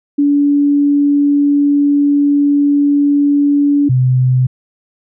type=tone pair in turn; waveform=sine; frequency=286.9 / 127.8 Hz; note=D4 / C3; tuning=-40 / -40 cents; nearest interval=octave + major second; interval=1400 cents; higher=first; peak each=-8 dBFS; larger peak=neither; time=0.18-3.89 / 3.89-4.47 s; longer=first; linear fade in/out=10 ms; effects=none